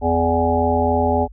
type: harmonic tone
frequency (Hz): 83.7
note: E2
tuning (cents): +27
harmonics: 1 / 3 / 5 / 7 / 9 / 10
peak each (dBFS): -22 / -22 / -22 / -22 / -22 / -22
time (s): 0.01-1.28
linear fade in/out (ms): 50
effects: added 50 Hz sine -37 dBFS peak until 1.32 s